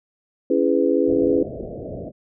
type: chord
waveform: sine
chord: C# minor seventh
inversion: none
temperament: just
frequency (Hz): 277.2 / 332.6 / 415.8 / 498.9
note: C#4 / E4 / G#4 / B4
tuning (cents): 0 / +16 / +2 / +17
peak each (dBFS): -21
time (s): 0.5-1.43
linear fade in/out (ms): 5
type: low-pass noise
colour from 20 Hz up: white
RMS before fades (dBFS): -32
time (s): 1.05-2.12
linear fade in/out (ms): 50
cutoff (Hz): 660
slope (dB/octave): 96
effects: none